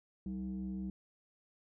sine tone with frequency modulation, 191.5 Hz, G3, 40 cents flat, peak -36 dBFS, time 0.26-0.9 s, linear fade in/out 2 ms, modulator 126 Hz, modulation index 0.63, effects tanh soft clip ceiling -32 dBFS

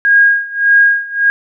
sine tone with tremolo, 1632 Hz, G#6, 31 cents flat, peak -4 dBFS, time 0.05-1.3 s, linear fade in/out 0 ms, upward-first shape sine, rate 1.7 Hz, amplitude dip 90%, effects none

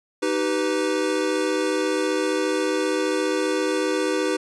square chord, Eb augmented, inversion none, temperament equal with one note detuned, 311.1 / 385.9 / 493.9 Hz, Eb4 / G4 / B4, 0 / -27 / 0 cents, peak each -26 dBFS, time 0.22-4.37 s, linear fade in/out 10 ms, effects resampled to 22050 Hz

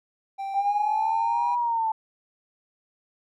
triangle tone with pitch glide, 784 to 810.2 Hz, G5 to G#5, 0 to -43 cents, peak -27 dBFS, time 0.38-1.56 s, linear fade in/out 20 ms, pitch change +57 cents, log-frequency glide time 0.58-0.7 s
sine linear two-way sweep, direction up then down, 789 to 970 to 874 Hz, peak -22 dBFS, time 0.54-1.92 s, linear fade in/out 5 ms, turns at 1.55 s
effects none

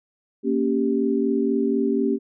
sine chord, G diminished, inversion first, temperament equal, 233.1 / 277.2 / 392 Hz, Bb3 / Db4 / G4, 0 / 0 / 0 cents, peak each -23 dBFS, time 0.43-2.19 s, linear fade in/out 50 ms, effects none

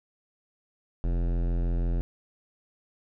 sine tone with hard clipping, 43 Hz, F1, 26 cents flat, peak -26 dBFS, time 1.04-2.01 s, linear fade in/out 0 ms, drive 18 dB, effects none

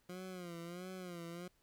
20% pulse tone with vibrato, 177.3 Hz, F3, 26 cents sharp, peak -40 dBFS, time 0.09-1.48 s, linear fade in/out 5 ms, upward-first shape sine, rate 1.5 Hz, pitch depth 91 cents each way, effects pink hiss -75 dBFS RMS until 1.62 s

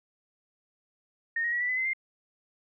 sine tone with pitch steps, 1842 / 1882.9 / 1924.7 / 1967.4 / 2011 / 2056 / 2101 Hz, A#6 / A#6 / B6 / B6 / B6 / C7 / C7, -21 / +17 / -45 / -7 / +31 / -31 / +7 cents, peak -26 dBFS, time 1.36-1.934 s, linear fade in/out 5 ms, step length 82 ms, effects none

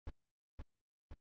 brown noise with echo, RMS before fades -42 dBFS, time 0.07-0.1 s, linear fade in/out 2 ms, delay 520 ms, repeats 2, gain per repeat -3 dB, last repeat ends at 1.14 s, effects low-pass 4000 Hz 12 dB/octave + Opus 32 kbps

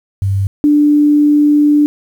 sine tone pair in turn, 98 / 294.9 Hz, G2 / D4, 0 / +7 cents, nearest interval octave + perfect fifth, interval 1907 cents, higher second, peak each -11 / -6 dBFS, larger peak second, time 0.22-0.47 / 0.64-1.86 s, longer second, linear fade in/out 0 ms, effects 7-bit

